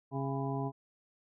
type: harmonic tone with a mistuned harmonic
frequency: 136.3 Hz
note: C#3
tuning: 29 cents flat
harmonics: 1 / 2 / 3 / 5 / 6 / 7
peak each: -35 / -38 / -40 / -42 / -43 / -43 dBFS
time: 0.11-0.72 s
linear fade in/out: 50 ms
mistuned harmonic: 7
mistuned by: +68 cents
effects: none